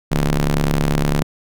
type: ring-modulated tone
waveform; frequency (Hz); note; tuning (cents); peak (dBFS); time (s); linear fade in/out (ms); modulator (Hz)
sawtooth; 70.7; C#2; +35; -8; 0.11-1.23; 10; 85.3
effects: none